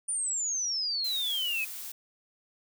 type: exponential sweep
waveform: sine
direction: down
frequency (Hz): 9430 to 2508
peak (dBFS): -28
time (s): 0.08-1.65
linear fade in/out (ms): 10
type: noise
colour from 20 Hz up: blue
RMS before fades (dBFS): -40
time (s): 1.04-1.92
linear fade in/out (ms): 5
effects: none